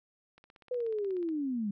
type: click train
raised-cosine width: 0.3 ms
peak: -40 dBFS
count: 16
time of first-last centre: 0.38-1.289 s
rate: 16.5 Hz
type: linear sweep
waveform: sine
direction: down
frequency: 505 to 194.8 Hz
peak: -30 dBFS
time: 0.71-1.71 s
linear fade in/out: 5 ms
effects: none